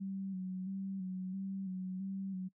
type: tone with vibrato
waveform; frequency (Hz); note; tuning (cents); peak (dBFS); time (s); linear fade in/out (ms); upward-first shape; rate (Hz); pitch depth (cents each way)
sine; 189.6; F#3; +43; -37; 0-2.49; 20; square; 1.5; 36
effects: noise-tail reverb RT60 0.1 s tail -24 dB re dry